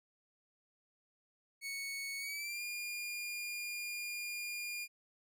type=tone with pitch glide; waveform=sawtooth; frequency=2217 to 2418 Hz; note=C#7 to D7; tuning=0 to +50 cents; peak=-36 dBFS; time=1.61-4.88 s; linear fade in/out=50 ms; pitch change=+150 cents; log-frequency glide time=2.19-2.62 s; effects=none